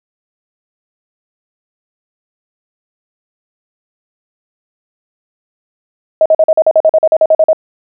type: tone bursts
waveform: sine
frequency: 633 Hz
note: D#5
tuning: 30 cents sharp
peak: -4 dBFS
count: 15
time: 6.21-7.531 s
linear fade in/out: 2 ms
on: 47 ms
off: 44 ms
effects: none